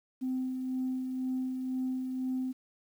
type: tone with tremolo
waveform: sine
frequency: 257.8 Hz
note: C4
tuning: 26 cents flat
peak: -28 dBFS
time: 0.21-2.53 s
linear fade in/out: 20 ms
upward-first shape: sine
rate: 2 Hz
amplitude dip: 40%
effects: tanh soft clip ceiling -26 dBFS + 10-bit